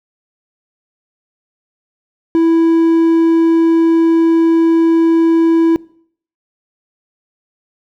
triangle tone, 329.6 Hz, E4, in tune, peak -6 dBFS, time 2.35-5.76 s, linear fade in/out 0 ms, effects noise-tail reverb RT60 0.6 s tail -23 dB re dry

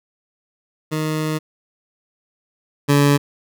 20% pulse tone pair in turn, 155.56 / 143.11 Hz, D#3 / D3, 0 / -44 cents, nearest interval minor second, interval 144 cents, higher first, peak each -15 / -7 dBFS, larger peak second, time 0.91-1.39 / 2.88-3.18 s, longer first, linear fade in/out 20 ms, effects none

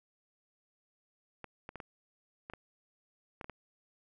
clicks, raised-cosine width 0.5 ms, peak -28 dBFS, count 9, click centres 1.443 / 1.691 / 1.757 / 1.802 / 2.499 / 2.536 / 3.412 / 3.444 / 3.497 s, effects none

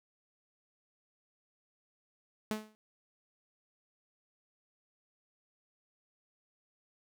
sawtooth tone with exponential decay, 215.3 Hz, A3, 37 cents flat, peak -26 dBFS, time 2.51-2.75 s, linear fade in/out 0 ms, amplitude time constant 52 ms, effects none

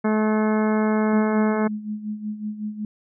harmonic tone, 215.5 Hz, A3, 36 cents flat, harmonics 1 / 2 / 3 / 4 / 5 / 6 / 7 / 8 / 10, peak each -19 / -25 / -29 / -31 / -33 / -35 / -36 / -37 / -39 dBFS, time 0.04-1.68 s, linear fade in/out 10 ms
sine tone with tremolo, 211.8 Hz, G#3, 34 cents sharp, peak -24 dBFS, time 1.13-2.85 s, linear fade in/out 2 ms, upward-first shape sine, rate 5.4 Hz, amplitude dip 70%
effects none

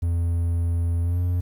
triangle tone with pitch glide, 85 to 88.56 Hz, F2 to F2, -46 to +25 cents, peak -18 dBFS, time 0.02-1.41 s, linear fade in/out 10 ms, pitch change +71 cents, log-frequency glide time 1.02-1.19 s, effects 9-bit

